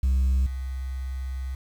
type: tone with level steps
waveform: sine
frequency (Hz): 65.41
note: C2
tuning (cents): 0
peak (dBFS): -16 / -28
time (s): 0.03-1.55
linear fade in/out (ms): 5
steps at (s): 0.46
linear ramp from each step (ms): 5
effects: tanh soft clip ceiling -18 dBFS + 8-bit